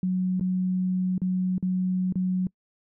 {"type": "tone with dropouts", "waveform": "sine", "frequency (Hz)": 184.3, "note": "F#3", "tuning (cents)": -7, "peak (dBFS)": -22, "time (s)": [0.03, 2.47], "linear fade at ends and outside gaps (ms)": 2, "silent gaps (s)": [[0.397, 0.409], [1.18, 1.217], [1.581, 1.626], [2.125, 2.156]], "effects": ["noise-tail reverb RT60 0.1 s tail -25 dB re dry"]}